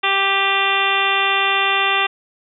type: harmonic tone with a mistuned harmonic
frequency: 392 Hz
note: G4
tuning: in tune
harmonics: 1 / 2 / 3 / 4 / 5 / 6 / 7 / 8 / 9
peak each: -27 / -23 / -21 / -26 / -23 / -25 / -21 / -27 / -24 dBFS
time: 0.03-2.07 s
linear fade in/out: 10 ms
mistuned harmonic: 6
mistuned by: +32 cents
effects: none